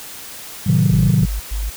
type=chord; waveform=sine; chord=A diminished seventh; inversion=none; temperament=equal; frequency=110 / 130.81 / 155.56 / 185 Hz; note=A2 / C3 / Eb3 / Gb3; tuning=0 / 0 / 0 / 0 cents; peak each=-17 / -16 / -15 / -16 dBFS; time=0.66-1.26 s; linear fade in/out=10 ms
type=tone bursts; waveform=sine; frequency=51.6 Hz; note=G#1; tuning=10 cents flat; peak=-19 dBFS; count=3; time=0.91-1.7 s; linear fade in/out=10 ms; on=190 ms; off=110 ms
effects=tanh soft clip ceiling -5 dBFS + white hiss -34 dBFS RMS until 1.76 s